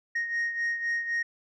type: beating tone pair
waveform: sine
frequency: 1864.7 / 1868.6 Hz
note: A#6 / A#6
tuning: 0 / +4 cents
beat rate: 3.9 Hz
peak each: -26 / -32 dBFS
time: 0.15-1.23 s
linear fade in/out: 10 ms
effects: tanh soft clip ceiling -24 dBFS